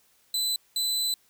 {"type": "tone bursts at uneven times", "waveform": "sawtooth", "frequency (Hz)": 4012, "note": "B7", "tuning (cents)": 26, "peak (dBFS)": -22, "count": 2, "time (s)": [[0.34, 0.56], [0.76, 1.14]], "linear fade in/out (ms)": 2, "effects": ["white hiss -64 dBFS RMS until 1.29 s"]}